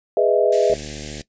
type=chord; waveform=sine; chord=E major seventh; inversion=first; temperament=just; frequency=412 / 494.4 / 618.1 / 659.3 Hz; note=G#4 / B4 / D#5 / E5; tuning=-14 / +2 / -12 / 0 cents; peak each=-19 dBFS; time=0.17-0.74 s; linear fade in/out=2 ms
type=high-pass noise; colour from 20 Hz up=white; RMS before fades=-33 dBFS; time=0.52-1.22 s; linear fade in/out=5 ms; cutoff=1600 Hz; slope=96 dB/octave
type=click train; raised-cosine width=2 ms; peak=-21 dBFS; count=39; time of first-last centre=0.7-1.209 s; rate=74.6 Hz
effects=noise-tail reverb RT60 0.1 s tail -18 dB re dry + resampled to 16000 Hz